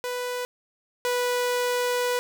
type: tone pair in turn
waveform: sawtooth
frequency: 494.4 / 491.8 Hz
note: B4 / B4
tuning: +2 / -7 cents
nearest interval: unison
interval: 9 cents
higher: first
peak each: -24 / -19 dBFS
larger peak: second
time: 0.04-0.45 / 1.05-2.19 s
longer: second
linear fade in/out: 0 ms
effects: none